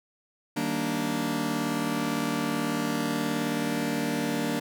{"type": "chord", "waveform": "sawtooth", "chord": "Eb major seventh", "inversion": "none", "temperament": "just", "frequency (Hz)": [155.56, 194.45, 233.3, 291.7], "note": ["Eb3", "G3", "Bb3", "D4"], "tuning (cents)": [0, -14, 2, -12], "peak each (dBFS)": [-31, -31, -26, -26], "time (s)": [0.56, 4.6], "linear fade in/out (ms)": 10, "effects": []}